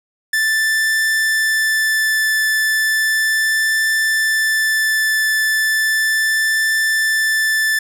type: tone with vibrato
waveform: 45% pulse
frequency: 1760 Hz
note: A6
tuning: in tune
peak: -14 dBFS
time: 0.33-7.79 s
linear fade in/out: 5 ms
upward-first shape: triangle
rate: 0.35 Hz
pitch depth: 8 cents each way
effects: none